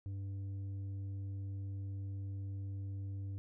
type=tone with tanh clipping; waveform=triangle; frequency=98 Hz; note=G2; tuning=in tune; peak=-40 dBFS; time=0.06-3.38 s; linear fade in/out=0 ms; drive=10 dB; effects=none